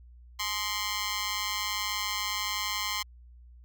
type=tone with amplitude modulation; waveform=10% pulse; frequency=1046.5 Hz; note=C6; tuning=in tune; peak=-17 dBFS; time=0.39-3.03 s; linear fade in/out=10 ms; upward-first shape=sine; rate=199 Hz; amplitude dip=90%; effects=added 60 Hz sine -49 dBFS peak until 3.64 s